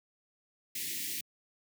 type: band-stop noise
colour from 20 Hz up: white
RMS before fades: -37 dBFS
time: 0.75-1.21 s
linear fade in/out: 5 ms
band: 390 to 1800 Hz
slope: 96 dB/octave
effects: high-pass 150 Hz 12 dB/octave